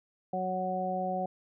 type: harmonic tone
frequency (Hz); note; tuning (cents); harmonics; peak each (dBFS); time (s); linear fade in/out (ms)
185; F#3; 0; 1 / 2 / 3 / 4; -36 / -41 / -35 / -32; 0.33-1.26; 5
effects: none